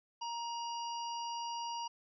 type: harmonic tone with a mistuned harmonic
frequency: 950 Hz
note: A#5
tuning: 33 cents sharp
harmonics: 1 / 3 / 5 / 6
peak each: -38 / -47 / -49 / -51 dBFS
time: 0.21-1.88 s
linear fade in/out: 10 ms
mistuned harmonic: 1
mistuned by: -22 cents
effects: none